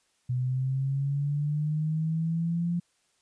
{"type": "linear sweep", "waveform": "sine", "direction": "up", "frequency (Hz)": [124.3, 174.1], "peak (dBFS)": -25, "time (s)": [0.29, 2.8], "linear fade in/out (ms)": 10, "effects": ["white hiss -70 dBFS RMS until 3.21 s", "resampled to 22050 Hz"]}